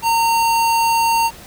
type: tone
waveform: square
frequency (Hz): 918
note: A#5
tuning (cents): -27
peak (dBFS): -14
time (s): 0.02-1.31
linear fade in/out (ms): 50
effects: pink hiss -39 dBFS RMS until 1.46 s